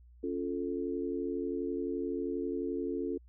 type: chord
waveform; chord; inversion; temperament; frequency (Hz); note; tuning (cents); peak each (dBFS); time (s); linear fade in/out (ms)
sine; Db augmented; none; equal; 277.2 / 349.2 / 440; Db4 / F4 / A4; 0 / 0 / 0; -36 / -36 / -37; 0.23-3.18; 10
effects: added 60 Hz sine -54 dBFS peak until 3.28 s